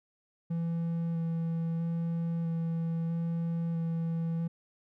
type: tone with vibrato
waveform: triangle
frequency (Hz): 166.3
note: E3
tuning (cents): +16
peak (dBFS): -27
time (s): 0.5-4.48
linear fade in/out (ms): 10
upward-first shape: square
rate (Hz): 0.77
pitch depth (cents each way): 10
effects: none